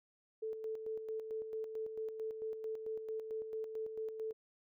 sine tone with tremolo, 440 Hz, A4, in tune, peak -37 dBFS, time 0.42-4.33 s, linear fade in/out 10 ms, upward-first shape square, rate 4.5 Hz, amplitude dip 50%, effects none

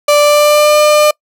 35% pulse tone with pitch glide, 587.3 to 600.7 Hz, D5 to D5, 0 to +39 cents, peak -4 dBFS, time 0.08-1.11 s, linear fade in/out 5 ms, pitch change +39 cents, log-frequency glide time 0.2-0.77 s, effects noise-tail reverb RT60 0.1 s tail -26 dB re dry

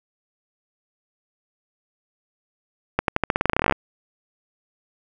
accelerating click train, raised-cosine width 0.5 ms, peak -3 dBFS, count 19, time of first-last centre 2.99-3.724 s, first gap 92 ms, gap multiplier 0.89, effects none

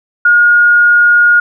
sine tone, 1432 Hz, F6, 43 cents sharp, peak -4 dBFS, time 0.25-1.4 s, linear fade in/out 5 ms, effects none

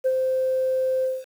sine tone with ADSR envelope, 520 Hz, C5, 11 cents flat, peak -15 dBFS, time 0.04-1.25 s, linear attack 23 ms, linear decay 51 ms, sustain -4 dB, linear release 210 ms, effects tanh soft clip ceiling -15 dBFS + 8-bit

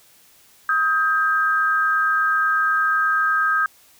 sine tone pair together, 1262.8 / 1591 Hz, D#6 / G6, +25 / +25 cents, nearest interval major third, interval 400 cents, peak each -19 dBFS, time 0.69-3.66 s, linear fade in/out 2 ms, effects white hiss -53 dBFS RMS until 3.99 s

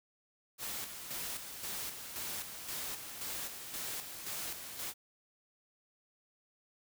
white noise with tremolo, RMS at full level -40 dBFS, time 0.58-4.94 s, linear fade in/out 50 ms, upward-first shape square, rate 1.9 Hz, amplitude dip 50%, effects none

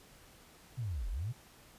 sine linear two-way sweep, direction down then up, 130.81 to 36.81 to 130.81 Hz, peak -34 dBFS, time 0.77-1.33 s, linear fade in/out 20 ms, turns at 1.09 s, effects pink hiss -59 dBFS RMS until 1.78 s + resampled to 32000 Hz

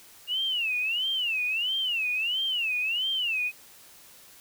sine tone with vibrato, 2794 Hz, F7, in tune, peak -25 dBFS, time 0.27-3.52 s, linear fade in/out 50 ms, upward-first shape sine, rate 1.5 Hz, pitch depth 220 cents each way, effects white hiss -52 dBFS RMS until 4.4 s

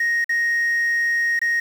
sine tone with dropouts, 1869 Hz, A#6, 4 cents sharp, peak -15 dBFS, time 0-1.6 s, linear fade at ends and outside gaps 5 ms, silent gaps 0.244-0.292 / 1.392-1.415 s, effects tanh soft clip ceiling -16 dBFS + 7-bit

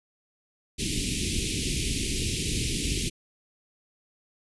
pink band-stop noise, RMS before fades -28 dBFS, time 0.78-3.1 s, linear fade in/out 20 ms, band 400 to 2300 Hz, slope 48 dB/octave, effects resampled to 24000 Hz

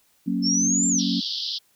sine chord, F# major, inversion none, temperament equal, 185 / 233.1 / 277.2 Hz, F#3 / A#3 / C#4, 0 / 0 / 0 cents, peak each -26 dBFS, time 0.26-1.21 s, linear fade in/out 20 ms
sine exponential two-way sweep, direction up then down, 5274 to 7410 to 5274 Hz, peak -20 dBFS, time 0.42-1.03 s, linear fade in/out 50 ms, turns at 0.88 s
white band-pass noise, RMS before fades -29 dBFS, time 0.98-1.59 s, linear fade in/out 20 ms, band 3100 to 5200 Hz, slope 96 dB/octave
effects white hiss -63 dBFS RMS until 1.75 s

